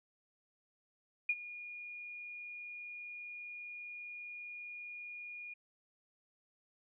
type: tone with ADSR envelope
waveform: sine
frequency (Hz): 2435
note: D#7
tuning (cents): -38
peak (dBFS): -27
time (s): 1.29-5.54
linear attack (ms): 5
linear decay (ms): 48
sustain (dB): -17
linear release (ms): 9
effects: none